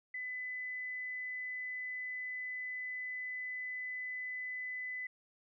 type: tone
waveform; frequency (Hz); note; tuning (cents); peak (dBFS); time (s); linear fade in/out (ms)
sine; 2006; B6; +26; -38; 0.14-5.07; 5
effects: none